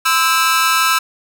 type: tone with amplitude modulation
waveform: sawtooth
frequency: 1313 Hz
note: E6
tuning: 7 cents flat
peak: -4 dBFS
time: 0.05-0.99 s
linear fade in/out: 10 ms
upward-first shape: sine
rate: 288 Hz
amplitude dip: 100%
effects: none